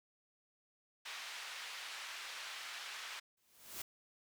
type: band-pass noise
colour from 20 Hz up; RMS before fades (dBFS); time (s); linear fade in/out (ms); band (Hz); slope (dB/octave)
white; -47; 1.05-3.2; 10; 1100 to 3600; 12
type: noise with exponential growth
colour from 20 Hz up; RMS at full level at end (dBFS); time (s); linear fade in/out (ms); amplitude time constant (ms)
white; -42; 3.37-3.82; 5; 97
effects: none